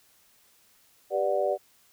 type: chord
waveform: sine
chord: G major seventh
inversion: none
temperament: just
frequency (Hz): 392 / 490 / 588 / 735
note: G4 / B4 / D5 / F#5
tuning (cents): 0 / -14 / +2 / -12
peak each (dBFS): -30 / -31 / -26 / -31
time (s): 1.1-1.58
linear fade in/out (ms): 50
effects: white hiss -62 dBFS RMS until 1.92 s